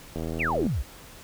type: click train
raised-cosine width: 2 ms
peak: -19 dBFS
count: 42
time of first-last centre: 0.16-0.667 s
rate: 80.9 Hz
type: exponential sweep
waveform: sine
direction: down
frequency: 2960 to 49.68 Hz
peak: -24 dBFS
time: 0.39-0.83 s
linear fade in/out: 20 ms
effects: pink hiss -47 dBFS RMS until 1.23 s